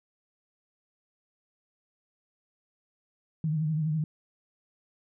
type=tone with vibrato; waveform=sine; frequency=155.56 Hz; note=D#3; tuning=in tune; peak=-25 dBFS; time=3.44-4.04 s; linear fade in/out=2 ms; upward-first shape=triangle; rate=12 Hz; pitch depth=79 cents each way; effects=none